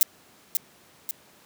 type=noise with echo; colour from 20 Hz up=violet; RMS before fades=-17 dBFS; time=0.01-0.03 s; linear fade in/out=0 ms; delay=540 ms; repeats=2; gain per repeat=-6 dB; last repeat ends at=1.11 s; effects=pink hiss -55 dBFS RMS until 1.45 s + high-pass 150 Hz 12 dB/octave